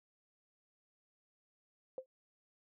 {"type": "tone with exponential decay", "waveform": "sine", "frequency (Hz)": 520, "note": "C5", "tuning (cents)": -11, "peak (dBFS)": -35, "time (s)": [1.98, 2.06], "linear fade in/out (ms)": 1, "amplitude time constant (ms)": 16, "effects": []}